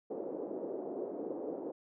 pink band-pass noise, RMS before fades -40 dBFS, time 0.1-1.72 s, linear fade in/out 10 ms, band 320 to 540 Hz, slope 24 dB/octave, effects none

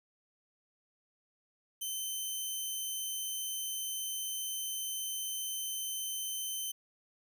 10% pulse tone, 3079 Hz, G7, 32 cents flat, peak -27 dBFS, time 1.81-6.72 s, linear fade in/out 10 ms, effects none

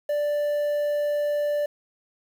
triangle tone with quantisation, 587.3 Hz, D5, in tune, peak -20 dBFS, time 0.09-1.66 s, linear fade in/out 5 ms, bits 8, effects none

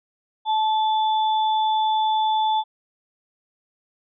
sine tone pair together, 870 / 3480 Hz, A5 / A7, -20 / -20 cents, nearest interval 2 octaves, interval 2400 cents, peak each -18 / -30 dBFS, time 0.45-2.64 s, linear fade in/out 50 ms, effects none

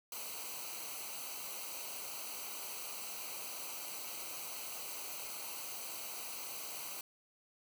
white noise with comb filter, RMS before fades -44 dBFS, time 0.12-7.01 s, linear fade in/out 2 ms, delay 0.57 ms, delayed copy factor -0.75, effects none

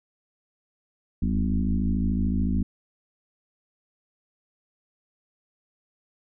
sine tone with frequency modulation, 130.81 Hz, C3, in tune, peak -21 dBFS, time 1.22-2.63 s, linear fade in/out 5 ms, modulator 53.5 Hz, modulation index 2.4, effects none

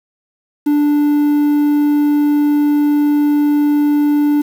triangle tone with quantisation, 293.6 Hz, D4, in tune, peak -8 dBFS, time 0.66-4.42 s, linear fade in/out 10 ms, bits 6, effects none

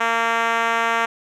5% pulse tone with band-pass filter, 229.7 Hz, A#3, 25 cents flat, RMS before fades -20 dBFS, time 0-1.06 s, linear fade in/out 10 ms, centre 1100 Hz, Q 0.86, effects none

